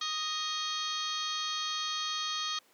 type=harmonic tone with a mistuned harmonic; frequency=622.3 Hz; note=D#5; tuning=in tune; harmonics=2 / 3 / 4 / 5 / 6 / 7 / 8 / 9 / 10; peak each=-37 / -44 / -46 / -37 / -40 / -39 / -49 / -48 / -44 dBFS; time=0.01-2.59 s; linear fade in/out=5 ms; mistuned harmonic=5; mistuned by=+66 cents; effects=pink hiss -64 dBFS RMS until 2.73 s + high-pass 300 Hz 12 dB/octave